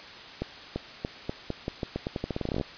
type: accelerating click train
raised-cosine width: 2 ms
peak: -16 dBFS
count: 22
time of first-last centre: 0.42-2.612 s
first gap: 340 ms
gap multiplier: 0.85
effects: white hiss -44 dBFS RMS until 2.77 s + resampled to 11025 Hz